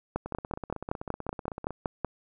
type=two click trains; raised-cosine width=1 ms; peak=-14 / -22 dBFS; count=11 / 24; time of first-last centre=0.16-2.047 / 0.26-1.707 s; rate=5.3 / 15.9 Hz; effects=none